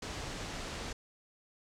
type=low-pass noise; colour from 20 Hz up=pink; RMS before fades=-41 dBFS; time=0.02-0.93 s; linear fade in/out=5 ms; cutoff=7500 Hz; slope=24 dB/octave; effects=none